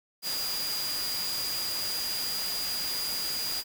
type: tone in noise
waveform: sine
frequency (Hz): 4853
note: D#8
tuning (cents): -44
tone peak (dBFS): -31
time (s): 0.22-3.64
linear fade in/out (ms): 50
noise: white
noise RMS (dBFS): -35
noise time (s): 0.22-3.64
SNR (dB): +1
effects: none